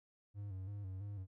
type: tone with vibrato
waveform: triangle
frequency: 98 Hz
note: G2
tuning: in tune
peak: -40 dBFS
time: 0.34-1.27 s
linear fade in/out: 50 ms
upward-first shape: square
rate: 3 Hz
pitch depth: 67 cents each way
effects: none